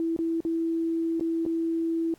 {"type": "tone with dropouts", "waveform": "sine", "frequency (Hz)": 329.6, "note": "E4", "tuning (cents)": 0, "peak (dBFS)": -24, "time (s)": [0, 2.14], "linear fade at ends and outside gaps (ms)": 1, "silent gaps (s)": [[0.164, 0.189], [0.405, 0.45], [1.197, 1.209], [1.453, 1.462]], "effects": ["pink hiss -61 dBFS RMS until 2.18 s", "AAC 64 kbps"]}